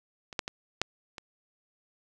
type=clicks; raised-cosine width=0.2 ms; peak=-25 / -11 / -17 / -8 / -23 dBFS; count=5; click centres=0.328 / 0.392 / 0.479 / 0.816 / 1.182 s; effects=none